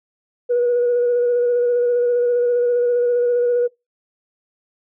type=tone with vibrato; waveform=sine; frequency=484.5 Hz; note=B4; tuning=33 cents flat; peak=-13 dBFS; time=0.49-3.68 s; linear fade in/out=20 ms; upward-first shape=square; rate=15 Hz; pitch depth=16 cents each way; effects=noise-tail reverb RT60 0.2 s tail -23 dB re dry + tanh soft clip ceiling -11 dBFS